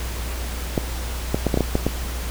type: clicks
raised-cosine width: 2 ms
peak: -5 dBFS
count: 8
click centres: 0.778 / 1.345 / 1.467 / 1.542 / 1.574 / 1.607 / 1.754 / 1.866 s
effects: added 60 Hz sine -26 dBFS peak until 2.3 s + pink hiss -33 dBFS RMS until 2.3 s